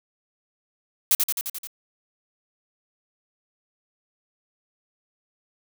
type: noise with echo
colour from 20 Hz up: blue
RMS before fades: -18 dBFS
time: 1.11-1.15 s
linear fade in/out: 2 ms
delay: 87 ms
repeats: 6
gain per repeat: -3 dB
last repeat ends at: 1.672 s
effects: none